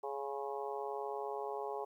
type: harmonic tone with a mistuned harmonic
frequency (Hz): 139.5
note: C#3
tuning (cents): +11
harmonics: 3 / 4 / 5 / 6 / 7 / 8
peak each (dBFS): -41 / -46 / -46 / -43 / -49 / -49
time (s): 0.03-1.85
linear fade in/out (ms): 10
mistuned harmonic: 8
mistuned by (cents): -48
effects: 12-bit